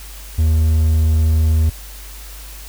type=tone; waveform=triangle; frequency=79.2 Hz; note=D#2; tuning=31 cents sharp; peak=-9 dBFS; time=0.38-1.7 s; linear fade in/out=10 ms; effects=added 50 Hz sine -33 dBFS peak until 2.68 s + white hiss -38 dBFS RMS until 2.68 s